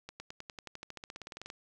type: accelerating click train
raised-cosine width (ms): 0.2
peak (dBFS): -26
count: 21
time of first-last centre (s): 0.09-1.501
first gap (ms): 110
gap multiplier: 0.95
effects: none